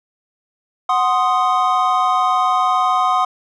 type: chord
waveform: triangle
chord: C diminished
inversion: second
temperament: equal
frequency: 740 / 1046.5 / 1244.5 Hz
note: Gb5 / C6 / Eb6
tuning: 0 / 0 / 0 cents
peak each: -16 dBFS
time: 0.89-3.25 s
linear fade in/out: 5 ms
effects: resampled to 22050 Hz